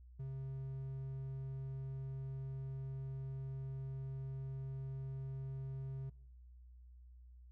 triangle tone, 133.8 Hz, C3, 39 cents sharp, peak -39 dBFS, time 0.19-6.1 s, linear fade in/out 10 ms, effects noise-tail reverb RT60 0.8 s tail -23 dB re dry + added 61 Hz sine -55 dBFS peak until 7.51 s

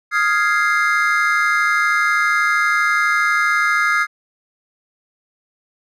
triangle chord, F minor seventh, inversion third, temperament equal, 1244.5 / 1396.9 / 1661.2 / 2093 Hz, Eb6 / F6 / Ab6 / C7, 0 / 0 / 0 / 0 cents, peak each -18 dBFS, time 0.11-4.07 s, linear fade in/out 50 ms, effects none

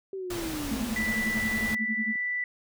sine linear sweep, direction down, 391.2 to 230.1 Hz, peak -32 dBFS, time 0.13-0.94 s, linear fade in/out 2 ms
pink noise, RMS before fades -36 dBFS, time 0.3-1.75 s, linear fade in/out 5 ms
sine tone with tremolo, 220 Hz, A3, in tune, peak -27 dBFS, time 0.71-2.16 s, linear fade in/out 2 ms, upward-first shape sine, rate 11 Hz, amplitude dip 100%
sine tone, 1975.5 Hz, B6, in tune, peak -27 dBFS, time 0.96-2.44 s, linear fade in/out 2 ms
effects none

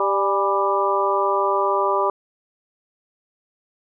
harmonic tone with a mistuned harmonic, 197 Hz, G3, 9 cents sharp, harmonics 2 / 3 / 4 / 5 / 6, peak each -23 / -24 / -27 / -22 / -23 dBFS, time 0-2.1 s, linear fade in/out 2 ms, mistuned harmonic 4, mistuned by +63 cents, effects none

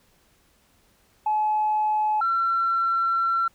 sine tone pair in turn, 854 / 1354.8 Hz, G#5 / E6, +48 / +47 cents, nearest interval minor sixth, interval 799 cents, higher second, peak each -19 dBFS, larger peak neither, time 1.26-2.21 / 2.21-3.48 s, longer second, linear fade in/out 5 ms, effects tanh soft clip ceiling -15 dBFS + pink hiss -62 dBFS RMS until 3.54 s

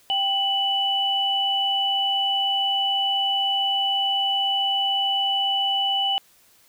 sine tone pair together, 786.9 / 2971 Hz, G5 / F#7, +6 / +6 cents, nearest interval octave + major seventh, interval 2300 cents, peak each -25 / -21 dBFS, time 0.1-6.18 s, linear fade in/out 0 ms, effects white hiss -57 dBFS RMS until 6.68 s

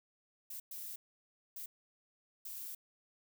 violet noise bursts at uneven times, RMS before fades -45 dBFS, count 4, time 0.5-0.6 / 0.71-0.96 / 1.56-1.66 / 2.45-2.75 s, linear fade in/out 5 ms, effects none

